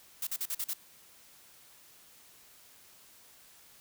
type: noise bursts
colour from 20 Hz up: blue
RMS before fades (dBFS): -34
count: 6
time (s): 0.22-0.735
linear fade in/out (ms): 5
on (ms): 50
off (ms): 43
effects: white hiss -58 dBFS RMS until 3.8 s